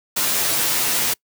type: noise with comb filter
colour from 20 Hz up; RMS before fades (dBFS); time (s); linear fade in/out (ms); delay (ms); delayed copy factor
white; -20; 0.16-1.14; 10; 11; -0.85
effects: noise-tail reverb RT60 0.1 s tail -26 dB re dry + high-pass 100 Hz 12 dB/octave